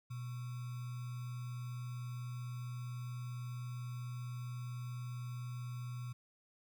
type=tone with sample-and-hold; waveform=sine; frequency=122.8 Hz; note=B2; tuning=9 cents flat; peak=-40 dBFS; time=0.1-6.13 s; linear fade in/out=10 ms; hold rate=1225 Hz; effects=none